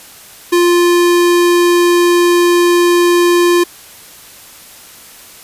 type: tone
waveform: square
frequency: 349.2 Hz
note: F4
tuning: in tune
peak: -8 dBFS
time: 0.52-3.64 s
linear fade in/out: 10 ms
effects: white hiss -37 dBFS RMS until 5.43 s + resampled to 32000 Hz